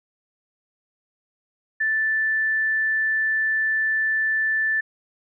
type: tone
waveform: sine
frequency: 1760 Hz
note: A6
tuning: in tune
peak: -19 dBFS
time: 1.8-4.81 s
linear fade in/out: 10 ms
effects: none